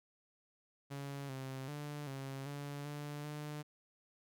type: tone with pitch steps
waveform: sawtooth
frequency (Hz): 140.1 / 132.9 / 147.1 / 135.7 / 143.3 / 146.6 / 149.2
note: C#3 / C3 / D3 / C#3 / D3 / D3 / D3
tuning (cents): +19 / +27 / +3 / -36 / -42 / -3 / +28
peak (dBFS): -38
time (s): 0.9-3.63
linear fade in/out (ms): 20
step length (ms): 390
effects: none